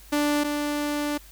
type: tone pair in turn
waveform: sawtooth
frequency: 293.7 / 293.7 Hz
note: D4 / D4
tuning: 0 / 0 cents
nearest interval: unison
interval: 0 cents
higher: neither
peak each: -17 / -21 dBFS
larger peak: first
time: 0.12-0.44 / 0.44-1.18 s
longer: second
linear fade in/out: 10 ms
effects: added 50 Hz sine -48 dBFS peak until 1.31 s + white hiss -51 dBFS RMS until 1.31 s